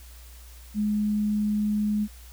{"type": "tone", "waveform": "sine", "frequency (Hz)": 209.9, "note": "G#3", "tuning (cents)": 19, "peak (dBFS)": -22, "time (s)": [0.74, 2.08], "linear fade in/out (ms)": 50, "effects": ["added 60 Hz sine -44 dBFS peak until 2.32 s", "white hiss -52 dBFS RMS until 2.32 s"]}